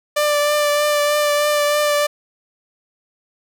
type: tone with vibrato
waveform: sawtooth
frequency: 590 Hz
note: D5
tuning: 8 cents sharp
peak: -11 dBFS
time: 0.16-2.07 s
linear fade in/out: 10 ms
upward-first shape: triangle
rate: 3.2 Hz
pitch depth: 20 cents each way
effects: none